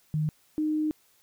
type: tone pair in turn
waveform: sine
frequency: 153.7 / 307.4 Hz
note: D#3 / D#4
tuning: -21 / -21 cents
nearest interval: octave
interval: 1200 cents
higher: second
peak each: -24 dBFS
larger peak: neither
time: 0.14-0.29 / 0.58-0.91 s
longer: second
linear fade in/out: 0 ms
effects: white hiss -64 dBFS RMS until 1.22 s